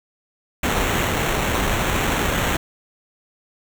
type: noise with sample-and-hold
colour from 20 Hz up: pink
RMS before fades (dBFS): -21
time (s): 0.63-2.57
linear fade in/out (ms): 5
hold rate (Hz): 4900
effects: none